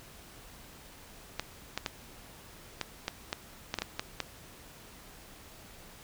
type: clicks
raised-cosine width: 0.2 ms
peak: -14 dBFS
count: 11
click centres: 1.396 / 1.776 / 1.862 / 2.813 / 3.081 / 3.329 / 3.741 / 3.787 / 3.82 / 3.995 / 4.203 s
effects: pink hiss -52 dBFS RMS until 6.03 s